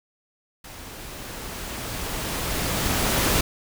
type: noise with level ramp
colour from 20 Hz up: pink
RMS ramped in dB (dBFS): -41 to -20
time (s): 0.64-3.41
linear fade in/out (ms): 5
effects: none